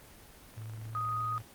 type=click train; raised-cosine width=0.5 ms; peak=-37 dBFS; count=23; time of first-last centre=0.54-1.403 s; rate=25.5 Hz
type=tone with pitch glide; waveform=sine; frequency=110 to 112.9 Hz; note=A2 to A2; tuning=0 to +45 cents; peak=-39 dBFS; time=0.56-1.43 s; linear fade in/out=20 ms; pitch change=+45 cents; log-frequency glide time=0.78-1.09 s
type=tone; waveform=sine; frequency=1247 Hz; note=D#6; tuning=3 cents sharp; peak=-31 dBFS; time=0.95-1.38 s; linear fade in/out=0 ms
effects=pink hiss -54 dBFS RMS until 1.54 s + Opus 24 kbps

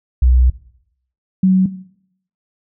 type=tone pair in turn; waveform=sine; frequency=62.5 / 187.29 Hz; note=B1 / F#3; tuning=+21 / +21 cents; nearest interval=octave + perfect fifth; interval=1900 cents; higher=second; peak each=-8 dBFS; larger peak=neither; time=0.22-0.5 / 1.43-1.66 s; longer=first; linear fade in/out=5 ms; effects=noise-tail reverb RT60 0.7 s tail -17 dB re dry

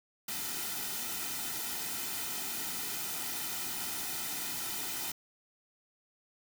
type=noise with comb filter; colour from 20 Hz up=white; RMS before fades=-37 dBFS; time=0.28-5.12 s; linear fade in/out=5 ms; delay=1.8 ms; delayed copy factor=-0.65; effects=none

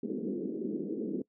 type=band-pass noise; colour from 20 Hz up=pink; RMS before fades=-35 dBFS; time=0.03-1.22 s; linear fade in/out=5 ms; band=200 to 430 Hz; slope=48 dB/octave; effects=noise-tail reverb RT60 0.1 s tail -21 dB re dry

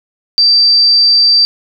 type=tone; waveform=sine; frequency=4671 Hz; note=D8; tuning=10 cents flat; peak=-5 dBFS; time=0.38-1.45 s; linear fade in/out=0 ms; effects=none

